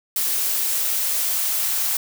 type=noise with high-pass filter sweep; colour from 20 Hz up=blue; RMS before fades=-22 dBFS; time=0.16-1.97 s; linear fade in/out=2 ms; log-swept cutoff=290 to 800 Hz; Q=1.7; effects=none